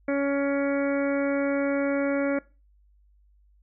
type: harmonic tone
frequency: 280 Hz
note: C#4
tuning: 18 cents sharp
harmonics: 1 / 2 / 3 / 4 / 5 / 6 / 7 / 8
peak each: -25 / -26 / -42 / -41 / -37 / -39 / -41 / -38 dBFS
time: 0.08-2.39 s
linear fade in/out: 5 ms
effects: noise-tail reverb RT60 0.3 s tail -20 dB re dry + added 50 Hz sine -57 dBFS peak until 3.62 s